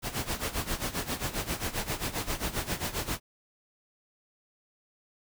pink noise with tremolo, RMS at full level -30 dBFS, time 0.02-3.2 s, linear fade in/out 50 ms, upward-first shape sine, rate 7.5 Hz, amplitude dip 80%, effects none

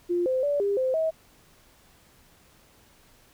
sine tone with pitch steps, 350.3 / 517 / 577 / 402 / 518 / 641 Hz, F4 / C5 / D5 / G4 / C5 / E5, +5 / -21 / -31 / +44 / -17 / -49 cents, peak -22 dBFS, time 0.09-1.11 s, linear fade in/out 20 ms, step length 170 ms, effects pink hiss -58 dBFS RMS until 3.33 s

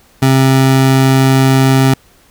25% pulse tone, 133.1 Hz, C3, 30 cents sharp, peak -3 dBFS, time 0.22-1.94 s, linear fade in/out 5 ms, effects pink hiss -48 dBFS RMS until 2.3 s

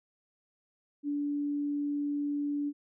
sine tone, 289.4 Hz, D4, 25 cents flat, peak -29 dBFS, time 1.03-2.73 s, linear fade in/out 50 ms, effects none

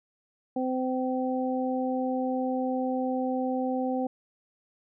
harmonic tone, 257.1 Hz, C4, 30 cents flat, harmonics 1 / 2 / 3, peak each -28 / -31 / -33 dBFS, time 0.56-4.07 s, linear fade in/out 5 ms, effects none

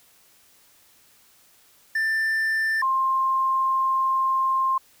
triangle / sine tone pair in turn, 1779 / 1057.8 Hz, A6 / C6, +19 / +19 cents, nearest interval major sixth, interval 900 cents, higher first, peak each -19 dBFS, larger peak neither, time 1.95-2.82 / 2.82-4.78 s, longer second, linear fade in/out 5 ms, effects white hiss -57 dBFS RMS until 5 s

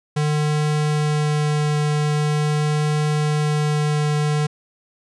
square tone with vibrato, 150.1 Hz, D3, 38 cents sharp, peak -18 dBFS, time 0.16-4.47 s, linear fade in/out 10 ms, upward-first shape triangle, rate 0.44 Hz, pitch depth 8 cents each way, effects resampled to 22050 Hz + 10-bit

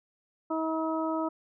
harmonic tone, 320 Hz, D#4, 49 cents sharp, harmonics 1 / 2 / 3 / 4, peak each -30 / -33 / -35 / -36 dBFS, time 0.5-1.29 s, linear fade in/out 10 ms, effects none

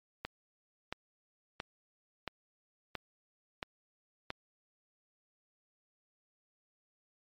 click train, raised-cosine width 0.3 ms, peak -20 dBFS, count 7, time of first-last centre 0.25-4.304 s, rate 1.48 Hz, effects MP3 64 kbps

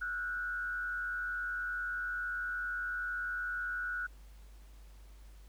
sine tone with frequency modulation, 1463 Hz, F#6, 20 cents flat, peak -34 dBFS, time 0.01-4.07 s, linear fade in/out 10 ms, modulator 97.7 Hz, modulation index 0.66, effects added 50 Hz sine -51 dBFS peak until 5.48 s + pink hiss -65 dBFS RMS until 5.48 s

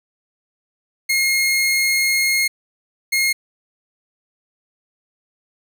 sawtooth tone bursts at uneven times, 2148 Hz, C7, 45 cents sharp, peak -12 dBFS, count 2, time 1.09-2.48 / 3.12-3.33 s, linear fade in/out 10 ms, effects none

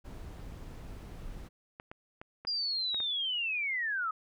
brown noise, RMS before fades -44 dBFS, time 0.04-1.49 s, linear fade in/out 20 ms
clicks, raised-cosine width 0.5 ms, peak -29 dBFS, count 6, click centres 1.799 / 1.915 / 2.215 / 2.45 / 2.945 / 3.003 s
sine linear sweep, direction down, 4879 to 1244.5 Hz, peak -30 dBFS, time 2.47-4.11 s, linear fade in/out 5 ms
effects none

